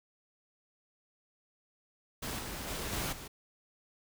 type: noise with level steps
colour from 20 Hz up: pink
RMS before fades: -38 / -41 / -38 / -35 / -46 dBFS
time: 2.22-3.28 s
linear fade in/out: 10 ms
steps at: 2.39 / 2.67 / 2.92 / 3.12 s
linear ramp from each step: 10 ms
effects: none